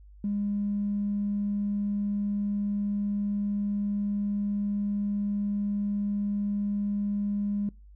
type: tone with tanh clipping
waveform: triangle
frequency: 203.8 Hz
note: G#3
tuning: 32 cents flat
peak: -26 dBFS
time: 0.24-7.69 s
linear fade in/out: 2 ms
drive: 4 dB
effects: noise-tail reverb RT60 0.3 s tail -25 dB re dry + added 50 Hz sine -48 dBFS peak until 7.95 s